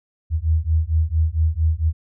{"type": "beating tone pair", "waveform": "sine", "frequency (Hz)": [77.78, 82.18], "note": ["D#2", "E2"], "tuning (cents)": [0, -5], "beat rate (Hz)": 4.4, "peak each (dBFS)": -19, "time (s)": [0.3, 1.93], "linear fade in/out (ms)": 50, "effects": []}